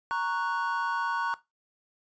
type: chord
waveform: triangle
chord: F# major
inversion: first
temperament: equal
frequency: 932.3 / 1108.7 / 1480 Hz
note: A#5 / C#6 / F#6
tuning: 0 / 0 / 0 cents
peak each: -29 / -30 / -30 dBFS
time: 0.11-1.34 s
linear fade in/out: 0 ms
effects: noise-tail reverb RT60 0.2 s tail -17 dB re dry + resampled to 16000 Hz